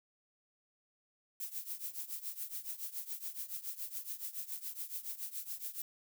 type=noise with tremolo; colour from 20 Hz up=violet; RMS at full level=-39 dBFS; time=1.4-5.82 s; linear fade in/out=2 ms; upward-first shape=triangle; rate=7.1 Hz; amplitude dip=90%; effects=none